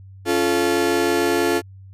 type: chord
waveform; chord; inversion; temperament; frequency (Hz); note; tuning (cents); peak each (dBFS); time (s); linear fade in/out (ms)
35% pulse; Db augmented; none; just; 277.2 / 346.5 / 433.1; Db4 / F4 / A4; 0 / -14 / -27; -23 / -18 / -20; 0.25-1.62; 50
effects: added 96 Hz sine -39 dBFS peak until 1.93 s + resampled to 32000 Hz